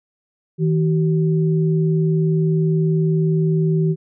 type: tone pair together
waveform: sine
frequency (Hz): 160 / 381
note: D#3 / G4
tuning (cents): +49 / -49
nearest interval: octave + minor third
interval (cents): 1502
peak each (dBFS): -15 / -22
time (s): 0.58-3.96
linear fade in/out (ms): 50
effects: none

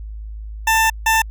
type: tone bursts at uneven times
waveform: 20% pulse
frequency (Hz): 890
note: A5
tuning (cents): +20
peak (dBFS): -8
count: 2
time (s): 0.67-0.9 / 1.06-1.22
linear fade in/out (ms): 5
effects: added 53 Hz sine -28 dBFS peak until 1.3 s

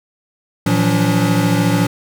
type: tone cluster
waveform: square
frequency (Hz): 115.2 / 167 / 180.8 / 286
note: A#2 / E3 / F#3 / D4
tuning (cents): -20 / +23 / -40 / -46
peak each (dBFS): -19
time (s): 0.66-1.87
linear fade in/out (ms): 5
effects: none

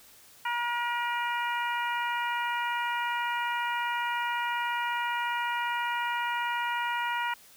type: harmonic tone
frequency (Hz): 477.3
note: A#4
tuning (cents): +41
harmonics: 2 / 3 / 4 / 5 / 6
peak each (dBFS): -30 / -34 / -36 / -38 / -40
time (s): 0.45-7.34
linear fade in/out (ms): 5
effects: white hiss -55 dBFS RMS until 7.56 s

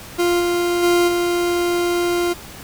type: tone with level steps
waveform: 40% pulse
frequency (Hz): 349.2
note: F4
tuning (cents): 0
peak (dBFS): -14 / -16 / -12 / -16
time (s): 0.18-2.34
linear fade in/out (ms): 20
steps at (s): 0.39 / 0.82 / 1.07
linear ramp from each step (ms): 20
effects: pink hiss -37 dBFS RMS until 2.63 s

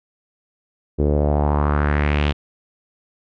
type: tone with low-pass filter sweep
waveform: sawtooth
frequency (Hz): 73.42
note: D2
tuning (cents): 0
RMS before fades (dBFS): -18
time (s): 0.98-2.33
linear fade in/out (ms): 20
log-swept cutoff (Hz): 400 to 3300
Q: 2.9
effects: none

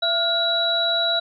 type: tone cluster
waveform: sine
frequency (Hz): 673 / 1417 / 3905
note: E5 / F6 / B7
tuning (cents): +36 / +25 / -20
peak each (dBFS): -24 / -27 / -20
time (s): 0.02-1.2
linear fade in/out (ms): 10
effects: none

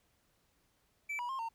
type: tone with pitch steps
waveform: triangle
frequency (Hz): 2318 / 969 / 1063 / 913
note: D7 / B5 / C6 / A#5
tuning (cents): -23 / -33 / +27 / -36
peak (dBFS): -34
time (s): 1.09-1.49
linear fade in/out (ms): 10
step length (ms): 100
effects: pink hiss -74 dBFS RMS until 1.54 s

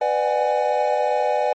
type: chord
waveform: triangle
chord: G# half-diminished seventh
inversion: first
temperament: just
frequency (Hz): 498.4 / 598 / 747.5 / 830.6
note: B4 / D5 / F#5 / G#5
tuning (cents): +16 / +31 / +17 / 0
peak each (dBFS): -22 / -20 / -23 / -21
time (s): 0.01-1.53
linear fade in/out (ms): 5
effects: MP3 32 kbps

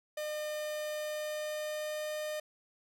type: tone with pitch glide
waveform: 45% pulse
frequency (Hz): 606 to 609.5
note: D#5 to D#5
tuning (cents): -46 to -36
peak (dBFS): -35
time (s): 0.17-2.4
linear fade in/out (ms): 5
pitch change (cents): +10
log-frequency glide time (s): 0.87-2.16
effects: none

